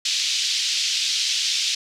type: band-pass noise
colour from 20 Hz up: pink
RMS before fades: -23 dBFS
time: 0.05-1.75 s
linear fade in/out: 5 ms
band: 3100 to 5900 Hz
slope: 24 dB/octave
effects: none